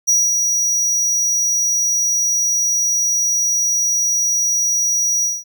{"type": "tone with ADSR envelope", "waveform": "square", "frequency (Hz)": 5790, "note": "F#8", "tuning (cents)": -38, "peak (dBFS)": -11, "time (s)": [0.07, 5.44], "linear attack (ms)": 20, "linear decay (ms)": 220, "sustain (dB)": -4, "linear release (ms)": 200, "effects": []}